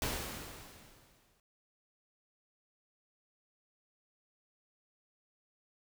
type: noise with exponential decay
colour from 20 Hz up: pink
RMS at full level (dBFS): -34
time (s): 0.02-1.4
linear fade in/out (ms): 1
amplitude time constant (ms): 300
effects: none